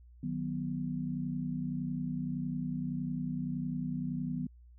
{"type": "chord", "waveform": "sine", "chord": "B major", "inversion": "first", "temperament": "just", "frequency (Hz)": [154.34, 185.21, 246.9], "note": ["D#3", "F#3", "B3"], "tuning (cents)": [-14, 2, 0], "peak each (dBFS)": [-37, -38, -36], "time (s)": [0.23, 4.47], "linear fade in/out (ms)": 5, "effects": ["added 60 Hz sine -53 dBFS peak until 4.78 s"]}